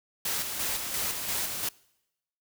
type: noise with tremolo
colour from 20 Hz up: white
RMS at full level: -30 dBFS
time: 0.25-1.69 s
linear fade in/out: 5 ms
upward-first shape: square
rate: 2.9 Hz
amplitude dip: 40%
effects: noise-tail reverb RT60 0.9 s tail -24 dB re dry